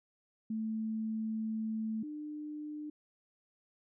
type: tone pair in turn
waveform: sine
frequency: 220 / 300.4 Hz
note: A3 / D4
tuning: 0 / +39 cents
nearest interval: perfect fourth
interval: 539 cents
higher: second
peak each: -33 / -39 dBFS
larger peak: first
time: 0.5-2.03 / 2.03-2.9 s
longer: first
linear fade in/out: 5 ms
effects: none